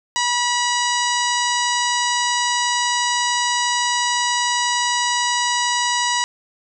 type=harmonic tone with a mistuned harmonic; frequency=971 Hz; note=B5; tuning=30 cents flat; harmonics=1 / 2 / 3 / 4 / 5 / 6 / 7 / 8; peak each=-21 / -24 / -26 / -27 / -28 / -29 / -29 / -30 dBFS; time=0.16-6.24 s; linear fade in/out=0 ms; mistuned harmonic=8; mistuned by=+48 cents; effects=none